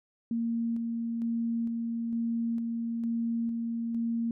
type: tone with tremolo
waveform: sine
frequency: 231.3 Hz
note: A#3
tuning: 13 cents flat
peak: -27 dBFS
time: 0.31-4.31 s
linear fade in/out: 2 ms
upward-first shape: square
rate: 1.1 Hz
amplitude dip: 25%
effects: none